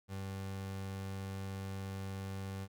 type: tone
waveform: 30% pulse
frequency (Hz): 96.8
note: G2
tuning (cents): -21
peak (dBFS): -37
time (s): 0.08-2.68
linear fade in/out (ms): 50
effects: none